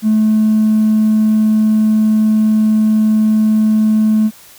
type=tone with hard clipping; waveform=sine; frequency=216.5 Hz; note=A3; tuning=28 cents flat; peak=-9 dBFS; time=0.02-4.31 s; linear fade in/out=50 ms; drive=1 dB; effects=white hiss -41 dBFS RMS until 4.58 s